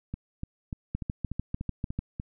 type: two click trains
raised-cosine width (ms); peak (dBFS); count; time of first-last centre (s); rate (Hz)
5; -17 / -21; 8 / 8; 0.95-1.99 / 0.14-2.199; 6.73 / 3.4
effects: none